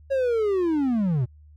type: linear sweep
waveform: triangle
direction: down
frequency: 554 to 113.3 Hz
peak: -18 dBFS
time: 0.1-1.26 s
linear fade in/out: 20 ms
effects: added 75 Hz sine -47 dBFS peak until 1.56 s